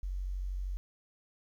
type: tone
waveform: sine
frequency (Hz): 46.48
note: F#1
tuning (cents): +9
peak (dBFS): -33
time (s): 0.03-0.77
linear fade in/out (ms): 0
effects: 11-bit